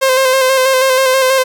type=tone with vibrato; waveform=sawtooth; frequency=524 Hz; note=C5; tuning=2 cents sharp; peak=-5 dBFS; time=0.01-1.44 s; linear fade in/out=20 ms; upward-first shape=square; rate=6.2 Hz; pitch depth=28 cents each way; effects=none